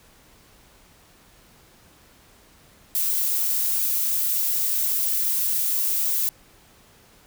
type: noise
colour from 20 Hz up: violet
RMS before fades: -23 dBFS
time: 2.95-6.29 s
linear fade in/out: 0 ms
effects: pink hiss -54 dBFS RMS until 7.26 s